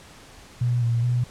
sine tone with pitch steps, 121.4 / 117.3 / 122.2 Hz, B2 / A#2 / B2, -29 / +11 / -18 cents, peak -19 dBFS, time 0.61-1.24 s, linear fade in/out 5 ms, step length 210 ms, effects pink hiss -47 dBFS RMS until 1.3 s + low-pass 9000 Hz 12 dB/octave

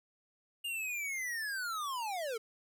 square linear sweep, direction down, 2840 to 426.1 Hz, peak -36 dBFS, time 0.64-2.38 s, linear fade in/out 10 ms, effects 12-bit

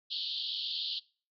white band-pass noise, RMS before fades -36 dBFS, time 0.1-1 s, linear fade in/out 20 ms, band 3000 to 4600 Hz, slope 96 dB/octave, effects noise-tail reverb RT60 0.4 s tail -23 dB re dry

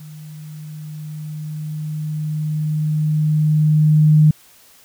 sine tone with level ramp, 153.2 Hz, D#3, 27 cents flat, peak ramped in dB -34 to -7 dBFS, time 0-4.31 s, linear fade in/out 5 ms, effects white hiss -49 dBFS RMS until 4.84 s

